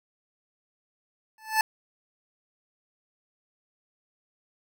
25% pulse tone with exponential growth, 874 Hz, A5, 12 cents flat, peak -13 dBFS, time 1.38-1.61 s, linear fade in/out 2 ms, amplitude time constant 49 ms, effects none

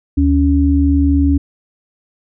sine tone pair together, 75.7 / 279.8 Hz, D#2 / C#4, -47 / +16 cents, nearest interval octave + major seventh, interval 2263 cents, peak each -12 dBFS, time 0.17-1.38 s, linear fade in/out 10 ms, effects none

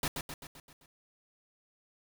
pink noise with echo, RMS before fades -32 dBFS, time 0.03-0.08 s, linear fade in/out 2 ms, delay 130 ms, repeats 6, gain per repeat -5 dB, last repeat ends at 0.86 s, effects none

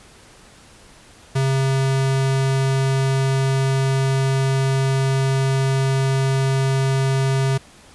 square tone, 134.3 Hz, C3, 46 cents sharp, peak -17 dBFS, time 1.35-7.58 s, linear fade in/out 10 ms, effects pink hiss -47 dBFS RMS until 7.94 s + resampled to 24000 Hz

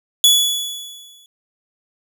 sawtooth tone with exponential decay, 3410 Hz, G#7, 45 cents sharp, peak -4 dBFS, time 0.24-1.26 s, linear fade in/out 1 ms, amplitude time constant 220 ms, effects none

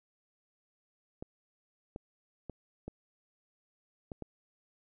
clicks, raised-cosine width 2 ms, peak -27 dBFS, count 6, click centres 1.225 / 1.961 / 2.497 / 2.88 / 4.118 / 4.223 s, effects none

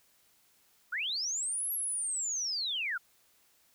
sine linear two-way sweep, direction up then down, 1318.5 to 11540 to 1318.5 Hz, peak -31 dBFS, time 0.92-2.98 s, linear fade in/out 10 ms, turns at 1.72 s, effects white hiss -67 dBFS RMS until 3.74 s

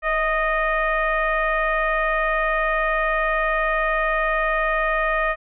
sine tone with frequency modulation, 1244.5 Hz, D#6, in tune, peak -18 dBFS, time 0.02-5.36 s, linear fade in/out 50 ms, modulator 609 Hz, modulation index 1.4, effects none

